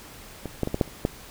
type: clicks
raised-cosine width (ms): 2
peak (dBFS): -18 / -10 / -14 / -12 / -6 / -30 / -8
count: 7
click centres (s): 0.457 / 0.633 / 0.674 / 0.744 / 0.812 / 0.877 / 1.051
effects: pink hiss -45 dBFS RMS until 1.3 s